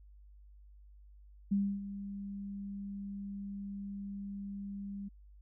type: tone with ADSR envelope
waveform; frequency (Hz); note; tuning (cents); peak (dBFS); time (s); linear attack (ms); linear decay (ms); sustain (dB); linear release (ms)
sine; 199.3; G3; +29; -26; 1.51-5.09; 12; 280; -13; 14
effects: added 50 Hz sine -54 dBFS peak until 5.41 s